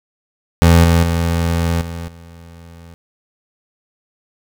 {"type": "tone with level steps", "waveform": "25% pulse", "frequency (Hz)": 84.2, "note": "E2", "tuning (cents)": 37, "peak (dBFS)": [-3, -6, -11, -21, -33], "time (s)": [0.62, 2.94], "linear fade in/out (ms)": 0, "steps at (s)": [0.84, 1.03, 1.81, 2.08], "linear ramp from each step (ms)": 2, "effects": []}